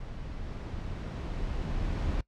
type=noise with level ramp; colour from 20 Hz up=brown; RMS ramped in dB=-40 to -30 dBFS; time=0-2.21 s; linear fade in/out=5 ms; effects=noise-tail reverb RT60 0.1 s tail -21 dB re dry + low-pass 5000 Hz 12 dB/octave